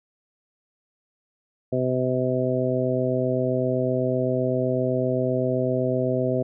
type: harmonic tone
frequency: 127.8 Hz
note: C3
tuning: 40 cents flat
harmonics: 1 / 2 / 3 / 4 / 5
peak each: -27 / -27 / -27 / -27 / -27 dBFS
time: 1.72-6.43 s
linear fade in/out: 10 ms
effects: none